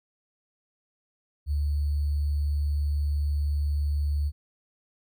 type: tone with sample-and-hold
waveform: sine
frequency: 73 Hz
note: D2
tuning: 10 cents flat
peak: -23 dBFS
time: 1.46-4.32 s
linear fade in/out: 50 ms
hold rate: 4410 Hz
effects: none